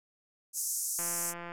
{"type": "band-pass noise", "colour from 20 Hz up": "pink", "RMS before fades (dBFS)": -34, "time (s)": [0.53, 1.34], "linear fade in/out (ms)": 50, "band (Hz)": [6000, 13000], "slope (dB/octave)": 48}
{"type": "click train", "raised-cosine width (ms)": 0.5, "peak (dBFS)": -27, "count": 92, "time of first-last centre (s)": [0.99, 1.519], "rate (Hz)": 172}
{"effects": []}